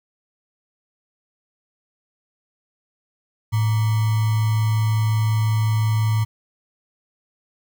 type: tone with sample-and-hold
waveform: sine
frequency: 109.3 Hz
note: A2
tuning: 11 cents flat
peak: -16 dBFS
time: 3.52-6.25 s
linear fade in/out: 20 ms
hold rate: 1050 Hz
effects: none